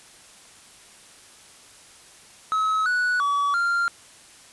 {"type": "tone with pitch steps", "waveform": "triangle", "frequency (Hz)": [1285, 1475, 1140, 1390], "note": ["E6", "F#6", "C#6", "F6"], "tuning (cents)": [-45, -6, 48, -9], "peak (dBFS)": -18, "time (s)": [2.52, 3.88], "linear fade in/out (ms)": 0, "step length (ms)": 340, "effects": ["white hiss -49 dBFS RMS until 4.52 s", "resampled to 24000 Hz"]}